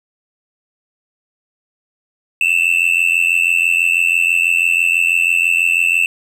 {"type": "tone with amplitude modulation", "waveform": "triangle", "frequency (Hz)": 2661, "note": "E7", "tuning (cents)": 16, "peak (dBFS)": -6, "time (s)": [2.41, 6.06], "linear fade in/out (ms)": 2, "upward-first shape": "sine", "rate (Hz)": 86.1, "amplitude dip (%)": 90, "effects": []}